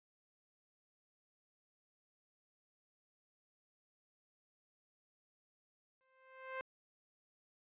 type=tone with exponential growth; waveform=15% pulse; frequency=523.3 Hz; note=C5; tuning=in tune; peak=-32 dBFS; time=6.01-6.61 s; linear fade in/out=0 ms; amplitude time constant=130 ms; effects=resampled to 8000 Hz